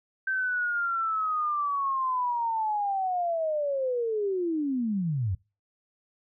sine linear sweep, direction down, 1558 to 84.9 Hz, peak -25 dBFS, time 0.27-5.35 s, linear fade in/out 5 ms, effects noise-tail reverb RT60 0.3 s tail -24 dB re dry

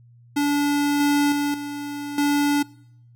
square tone with level steps, 288.7 Hz, D4, 30 cents flat, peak -19 / -17 / -21 / -29 / -18 dBFS, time 0.36-2.63 s, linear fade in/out 10 ms, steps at 1 / 1.32 / 1.54 / 2.18 s, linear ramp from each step 2 ms, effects noise-tail reverb RT60 0.7 s tail -22 dB re dry + added 119 Hz sine -48 dBFS peak until 3.15 s

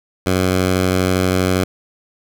10% pulse tone, 92.5 Hz, F#2, in tune, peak -6 dBFS, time 0.26-1.64 s, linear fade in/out 5 ms, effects none

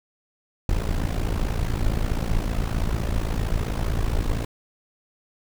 brown noise with amplitude modulation, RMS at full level -20 dBFS, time 0.69-4.45 s, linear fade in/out 2 ms, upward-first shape sine, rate 55.5 Hz, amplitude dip 80%, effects none

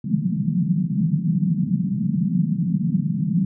white band-pass noise, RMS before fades -21 dBFS, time 0.04-3.45 s, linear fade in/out 5 ms, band 150 to 200 Hz, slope 48 dB/octave, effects none

